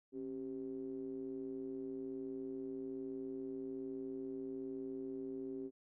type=ring-modulated tone; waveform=triangle; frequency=60.6 Hz; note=B1; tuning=32 cents flat; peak=-36 dBFS; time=0.12-5.71 s; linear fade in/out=50 ms; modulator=330 Hz; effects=none